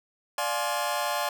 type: chord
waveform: sawtooth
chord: D half-diminished seventh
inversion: none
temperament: just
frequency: 587.3 / 704.8 / 845.8 / 1057.2 Hz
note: D5 / F5 / Ab5 / C6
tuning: 0 / +16 / +31 / +18 cents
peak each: -28 dBFS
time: 0.38-1.29 s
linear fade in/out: 2 ms
effects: none